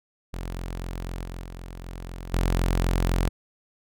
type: tone with level steps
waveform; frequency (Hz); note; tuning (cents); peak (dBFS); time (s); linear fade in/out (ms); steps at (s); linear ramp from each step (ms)
sawtooth; 43.96; F1; +12; -27 / -30 / -33 / -31 / -17; 0.33-3.29; 10; 1.24 / 1.43 / 1.86 / 2.33; 10
effects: none